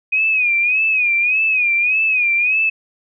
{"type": "tone with vibrato", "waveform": "sine", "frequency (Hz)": 2489, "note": "D#7", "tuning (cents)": 0, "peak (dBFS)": -13, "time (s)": [0.12, 2.7], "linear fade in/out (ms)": 10, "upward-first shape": "sine", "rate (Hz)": 1.7, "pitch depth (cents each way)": 98, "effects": []}